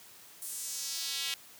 square tone with high-pass filter sweep, 150.3 Hz, D3, 40 cents sharp, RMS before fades -37 dBFS, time 0.42-1.34 s, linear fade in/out 0 ms, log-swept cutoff 9800 to 3000 Hz, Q 1.8, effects white hiss -54 dBFS RMS until 1.59 s + high-pass 80 Hz 12 dB/octave

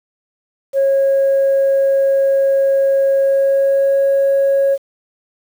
sine tone with pitch glide, 546 to 550.1 Hz, C#5 to C#5, -26 to -13 cents, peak -9 dBFS, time 0.73-4.78 s, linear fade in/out 50 ms, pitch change +13 cents, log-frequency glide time 3.21-3.99 s, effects tanh soft clip ceiling -8 dBFS + 7-bit

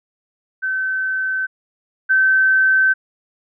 sine tone pair in turn, 1533 / 1540.6 Hz, G6 / G6, -39 / -30 cents, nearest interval unison, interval 9 cents, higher second, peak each -18 / -11 dBFS, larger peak second, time 0.62-1.47 / 2.09-2.94 s, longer neither, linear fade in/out 20 ms, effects none

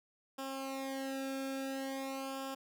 sawtooth tone with flanger, 268.9 Hz, C4, 47 cents sharp, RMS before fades -40 dBFS, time 0.38-2.55 s, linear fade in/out 10 ms, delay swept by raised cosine 0.48 to 1 ms, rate 0.48 Hz, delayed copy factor -0.9, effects none

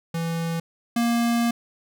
square tone pair in turn, 166.1 / 234.9 Hz, E3 / A#3, +13 / +13 cents, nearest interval tritone, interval 600 cents, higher second, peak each -25 / -20 dBFS, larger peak second, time 0.14-0.6 / 0.96-1.51 s, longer second, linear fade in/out 5 ms, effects none

